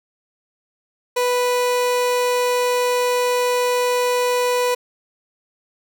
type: tone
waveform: 30% pulse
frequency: 493.3 Hz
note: B4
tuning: 2 cents flat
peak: -14 dBFS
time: 1.16-4.75 s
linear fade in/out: 10 ms
effects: none